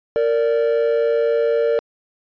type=tone pair together; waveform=triangle; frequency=461.9 / 582 Hz; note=A#4 / D5; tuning=-16 / -16 cents; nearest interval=major third; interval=400 cents; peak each=-14 / -17 dBFS; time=0.16-1.79 s; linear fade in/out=0 ms; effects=tanh soft clip ceiling -7 dBFS + resampled to 11025 Hz